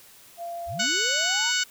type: tone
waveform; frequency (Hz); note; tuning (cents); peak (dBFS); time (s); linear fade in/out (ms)
sine; 686; F5; -31; -31; 0.37-0.87; 50
type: linear sweep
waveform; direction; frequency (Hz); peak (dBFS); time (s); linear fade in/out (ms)
sine; up; 48.15 to 987.8; -33; 0.66-1.53; 50
type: harmonic tone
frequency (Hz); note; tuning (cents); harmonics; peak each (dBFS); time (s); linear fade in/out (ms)
740; F#5; 0; 2 / 3 / 4 / 5 / 6 / 7 / 8 / 9 / 10; -27 / -32 / -28 / -33 / -31 / -35 / -33 / -36 / -31; 0.79-1.64; 10
effects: white hiss -51 dBFS RMS until 1.7 s